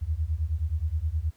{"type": "beating tone pair", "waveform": "sine", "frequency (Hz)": [74, 83.5], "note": ["D2", "E2"], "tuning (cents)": [14, 23], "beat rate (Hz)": 9.5, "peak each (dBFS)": [-28, -28], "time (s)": [0.01, 1.31], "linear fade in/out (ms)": 20, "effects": ["pink hiss -64 dBFS RMS until 1.36 s"]}